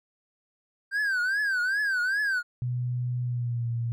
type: tone with vibrato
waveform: triangle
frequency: 1568 Hz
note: G6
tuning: in tune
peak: -22 dBFS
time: 0.91-2.43 s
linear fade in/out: 50 ms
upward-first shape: triangle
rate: 2.5 Hz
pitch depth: 170 cents each way
type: tone with pitch glide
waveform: sine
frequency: 123.47 to 117.28 Hz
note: B2 to A#2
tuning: 0 to +11 cents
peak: -26 dBFS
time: 2.62-3.92 s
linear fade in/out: 0 ms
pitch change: -89 cents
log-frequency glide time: 3.23-3.68 s
effects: none